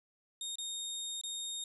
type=tone with dropouts; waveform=25% pulse; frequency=3698 Hz; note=A#7; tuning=15 cents flat; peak=-34 dBFS; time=0.41-1.64 s; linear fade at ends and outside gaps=2 ms; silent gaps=0.556-0.584 / 1.213-1.236 s; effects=resampled to 32000 Hz